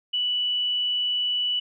sine tone, 2960 Hz, F#7, in tune, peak -22 dBFS, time 0.13-1.6 s, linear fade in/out 10 ms, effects none

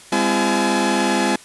sawtooth tone cluster, 202.9 / 258.1 / 338.3 / 850 Hz, G#3 / C4 / E4 / G#5, -40 / -23 / +45 / +40 cents, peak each -18 dBFS, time 0.12-1.36 s, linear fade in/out 5 ms, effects white hiss -43 dBFS RMS until 1.44 s + resampled to 24000 Hz

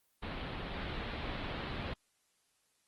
pink low-pass noise, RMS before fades -40 dBFS, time 0.22-1.94 s, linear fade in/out 10 ms, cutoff 4000 Hz, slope 48 dB/octave, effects white hiss -75 dBFS RMS until 2.87 s + Opus 24 kbps

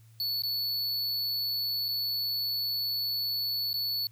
square tone with dropouts, 4435 Hz, C#8, in tune, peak -29 dBFS, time 0.2-4.07 s, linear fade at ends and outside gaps 1 ms, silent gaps 0.421-0.435 / 1.883-1.887 / 3.731-3.741 s, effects added 112 Hz sine -53 dBFS peak until 4.11 s + white hiss -66 dBFS RMS until 4.11 s

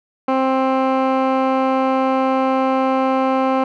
15% pulse tone with low-pass filter, 263.5 Hz, C4, 12 cents sharp, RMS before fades -17 dBFS, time 0.28-3.64 s, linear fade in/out 5 ms, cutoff 1600 Hz, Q 1, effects none

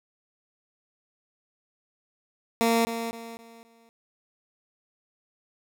15% pulse tone with echo, 230 Hz, A#3, 23 cents flat, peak -14 dBFS, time 2.61-2.85 s, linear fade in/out 0 ms, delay 260 ms, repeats 4, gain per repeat -9 dB, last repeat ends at 3.89 s, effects none

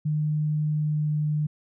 sine tone with pitch glide, 151.9 to 150.94 Hz, D#3 to D3, -41 to +48 cents, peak -22 dBFS, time 0.05-1.47 s, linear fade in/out 10 ms, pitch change -11 cents, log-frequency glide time 0.72-1.14 s, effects none

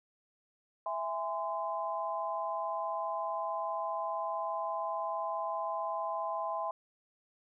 sine chord, E augmented, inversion none, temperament just, 659.3 / 824.1 / 1030.1 Hz, E5 / G#5 / B#5, 0 / -14 / -27 cents, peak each -37 / -38 / -36 dBFS, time 0.86-6.71 s, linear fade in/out 2 ms, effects none

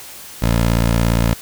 15% pulse tone, 57.3 Hz, A#1, 29 cents flat, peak -7 dBFS, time 0.42-1.34 s, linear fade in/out 5 ms, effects white hiss -36 dBFS RMS until 1.41 s

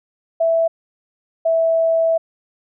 sine tone pair in turn, 659.3 / 655.8 Hz, E5 / E5, 0 / -9 cents, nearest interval unison, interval 9 cents, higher first, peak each -13 / -13 dBFS, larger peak neither, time 0.4-0.68 / 1.45-2.18 s, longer second, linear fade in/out 10 ms, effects none

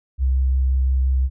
sine tone with vibrato, 65.4 Hz, C2, in tune, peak -15 dBFS, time 0.18-1.3 s, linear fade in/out 50 ms, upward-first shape sine, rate 5.7 Hz, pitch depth 11 cents each way, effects none

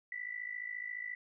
sine tone with amplitude modulation, 1975.5 Hz, B6, in tune, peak -35 dBFS, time 0.12-1.15 s, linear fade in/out 2 ms, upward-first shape sine, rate 54.4 Hz, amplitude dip 80%, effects none

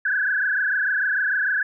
sine tone with frequency modulation, 1600 Hz, G6, 35 cents sharp, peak -19 dBFS, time 0.05-1.63 s, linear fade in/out 5 ms, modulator 26.7 Hz, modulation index 4.1, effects none

